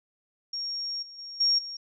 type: tone with level steps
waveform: sine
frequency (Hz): 5560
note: F8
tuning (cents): -9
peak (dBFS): -30 / -43 / -38 / -20 / -35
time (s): 0.53-1.77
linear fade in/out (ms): 5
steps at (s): 1.02 / 1.18 / 1.4 / 1.58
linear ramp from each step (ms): 10
effects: none